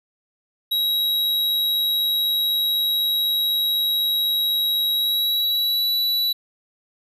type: tone with pitch glide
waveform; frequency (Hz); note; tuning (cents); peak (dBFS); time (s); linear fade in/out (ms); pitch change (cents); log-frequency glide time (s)
square; 3848 to 3938; B7 to B7; -46 to -6; -19; 0.71-6.33; 10; +40; 4.91-5.89
effects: none